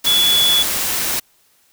sine tone in noise, 3418 Hz, G#7, 49 cents sharp, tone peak -12 dBFS, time 0.06-0.63 s, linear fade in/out 10 ms, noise white, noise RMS -20 dBFS, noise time 0.04-1.2 s, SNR +5 dB, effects white hiss -57 dBFS RMS until 1.72 s

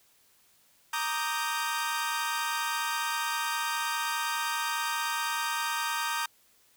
sawtooth chord, Eb major seventh, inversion second, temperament equal with one note detuned, 929.6 / 1174.7 / 1244.5 / 1568 Hz, Bb5 / D6 / Eb6 / G6, -5 / 0 / 0 / 0 cents, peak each -29 / -34 / -31 / -31 dBFS, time 0.93-6.26 s, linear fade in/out 5 ms, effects white hiss -64 dBFS RMS until 6.76 s

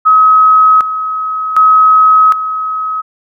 sine tone with tremolo, 1275 Hz, D#6, 42 cents sharp, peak -3 dBFS, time 0.05-3.02 s, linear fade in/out 20 ms, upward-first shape square, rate 0.66 Hz, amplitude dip 70%, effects none

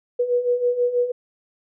sine beating tone pair, 484.1 / 490.3 Hz, B4 / B4, -35 / -13 cents, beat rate 6.2 Hz, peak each -24 / -19 dBFS, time 0.19-1.12 s, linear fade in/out 10 ms, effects none

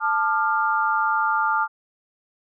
sine chord, D minor, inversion second, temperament equal with one note detuned, 880 / 1198.6 / 1396.9 Hz, A5 / D6 / F6, 0 / +35 / 0 cents, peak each -23 dBFS, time 0-1.68 s, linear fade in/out 50 ms, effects none

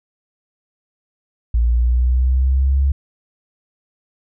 sine linear sweep, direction up, 57.4 to 69.4 Hz, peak -12 dBFS, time 1.54-2.92 s, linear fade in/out 5 ms, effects none

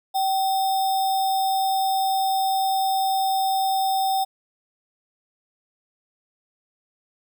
sine tone with sample-and-hold, 771 Hz, G5, 29 cents flat, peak -19 dBFS, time 0.14-4.25 s, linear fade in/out 20 ms, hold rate 4410 Hz, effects none

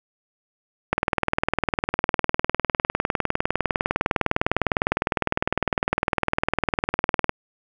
click train, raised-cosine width 0.5 ms, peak -4 dBFS, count 127, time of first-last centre 0.93-7.294 s, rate 19.8 Hz, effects none

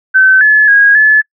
sine tone with pitch steps, 1533 / 1717 / 1643 / 1724 Hz, G6 / A6 / G#6 / A6, -39 / -43 / -19 / -36 cents, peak -3 dBFS, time 0.14-1.22 s, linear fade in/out 20 ms, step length 270 ms, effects noise-tail reverb RT60 0.1 s tail -26 dB re dry

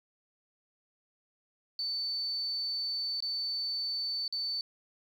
sine tone with dropouts, 4520 Hz, C#8, 33 cents sharp, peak -31 dBFS, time 1.79-4.61 s, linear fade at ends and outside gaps 1 ms, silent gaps 3.204-3.224 / 4.279-4.325 s, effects 10-bit

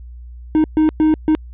triangle tone bursts at uneven times, 311.1 Hz, D#4, in tune, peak -8 dBFS, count 4, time 0.55-0.64 / 0.77-0.89 / 1-1.14 / 1.28-1.35 s, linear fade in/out 0 ms, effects added 60 Hz sine -32 dBFS peak until 1.53 s + resampled to 8000 Hz

